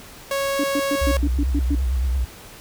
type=tone; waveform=sawtooth; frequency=552 Hz; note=C#5; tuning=7 cents flat; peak=-17 dBFS; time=0.31-1.17 s; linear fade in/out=2 ms
type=tone bursts; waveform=sine; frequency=287.7 Hz; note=D4; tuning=36 cents flat; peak=-20 dBFS; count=8; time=0.59-1.752 s; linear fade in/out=5 ms; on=49 ms; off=110 ms
type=tone with vibrato; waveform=sine; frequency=63.9 Hz; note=C2; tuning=40 cents flat; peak=-18 dBFS; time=1.01-2.25 s; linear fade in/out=10 ms; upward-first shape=triangle; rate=8.9 Hz; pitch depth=140 cents each way
effects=pink hiss -42 dBFS RMS until 2.6 s